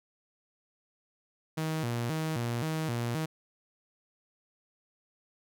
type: tone with vibrato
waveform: sawtooth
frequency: 137 Hz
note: C#3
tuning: 20 cents flat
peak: -26 dBFS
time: 1.57-3.26 s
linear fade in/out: 10 ms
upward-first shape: square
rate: 1.9 Hz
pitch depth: 250 cents each way
effects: none